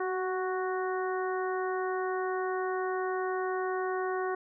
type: harmonic tone with a mistuned harmonic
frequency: 370 Hz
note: F#4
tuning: in tune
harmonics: 1 / 2 / 3 / 4 / 5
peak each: -31 / -36 / -37 / -40 / -43 dBFS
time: 0-4.35 s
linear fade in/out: 5 ms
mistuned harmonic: 1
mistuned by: +20 cents
effects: none